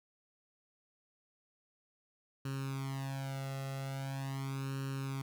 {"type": "tone with flanger", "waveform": "sawtooth", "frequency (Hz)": 135.6, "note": "C#3", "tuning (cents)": -38, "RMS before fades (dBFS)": -39, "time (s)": [2.45, 5.22], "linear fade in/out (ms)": 5, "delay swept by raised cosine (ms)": [0.71, 1.52], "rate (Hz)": 0.42, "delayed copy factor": 0.95, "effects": []}